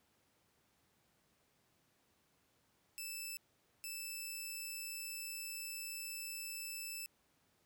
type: tone bursts at uneven times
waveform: 10% pulse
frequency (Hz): 2637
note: E7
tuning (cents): 0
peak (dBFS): -34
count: 2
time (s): 2.98-3.37 / 3.84-7.06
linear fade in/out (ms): 0
effects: pink hiss -75 dBFS RMS until 7.65 s + high-pass 80 Hz 12 dB/octave